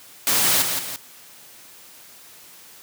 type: noise with echo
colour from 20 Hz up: white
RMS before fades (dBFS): -19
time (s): 0.27-0.62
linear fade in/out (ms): 0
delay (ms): 170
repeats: 2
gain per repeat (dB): -6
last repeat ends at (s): 0.96
effects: white hiss -46 dBFS RMS until 2.82 s + high-pass 100 Hz 12 dB/octave

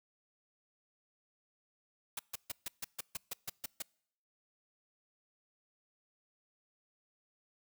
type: noise bursts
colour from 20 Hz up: white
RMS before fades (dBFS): -39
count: 11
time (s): 2.17-3.823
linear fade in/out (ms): 5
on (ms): 23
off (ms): 140
effects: noise-tail reverb RT60 0.7 s tail -26 dB re dry

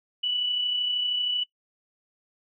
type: tone with amplitude modulation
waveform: sine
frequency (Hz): 2960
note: F#7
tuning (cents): 0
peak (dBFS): -22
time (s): 0.23-1.44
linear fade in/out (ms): 10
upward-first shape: sine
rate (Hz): 32.9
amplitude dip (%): 35
effects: noise-tail reverb RT60 0.1 s tail -21 dB re dry

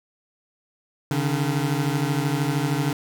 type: beating tone pair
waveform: 25% pulse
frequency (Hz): 138.59 / 151.59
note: C#3 / D#3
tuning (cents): 0 / -45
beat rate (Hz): 13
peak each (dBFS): -20 / -21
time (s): 1.11-2.93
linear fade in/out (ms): 2
effects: none

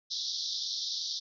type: band-pass noise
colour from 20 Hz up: pink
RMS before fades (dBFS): -35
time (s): 0.1-1.2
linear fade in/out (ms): 20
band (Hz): 3500 to 5800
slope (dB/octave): 96
effects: none

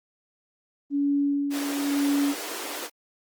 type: tone with tremolo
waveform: sine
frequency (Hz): 283.8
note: C#4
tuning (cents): +41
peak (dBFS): -20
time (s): 0.9-2.35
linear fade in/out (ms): 50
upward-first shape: sine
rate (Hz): 1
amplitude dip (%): 55
type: high-pass noise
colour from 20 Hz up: pink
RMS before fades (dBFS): -34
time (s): 1.5-2.9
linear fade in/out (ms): 50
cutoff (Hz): 280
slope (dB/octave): 48
effects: Opus 24 kbps

